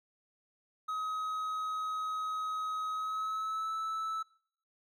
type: tone with pitch glide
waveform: triangle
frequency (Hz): 1268 to 1310.4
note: D#6 to E6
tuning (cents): +32 to -11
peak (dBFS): -31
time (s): 0.88-4.23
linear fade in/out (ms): 10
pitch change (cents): +57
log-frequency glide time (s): 2.92-3.72
effects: noise-tail reverb RT60 0.6 s tail -22 dB re dry